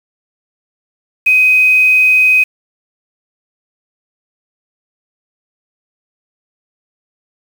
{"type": "tone with quantisation", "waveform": "sine", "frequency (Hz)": 2513, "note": "D#7", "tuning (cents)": 17, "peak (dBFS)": -6, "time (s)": [1.26, 2.44], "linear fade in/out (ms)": 10, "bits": 5, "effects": []}